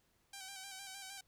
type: tone with vibrato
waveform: 5% pulse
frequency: 776 Hz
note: G5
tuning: 18 cents flat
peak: -35 dBFS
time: 0.33-1.21 s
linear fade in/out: 5 ms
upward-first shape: square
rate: 6.5 Hz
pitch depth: 36 cents each way
effects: pink hiss -75 dBFS RMS until 1.27 s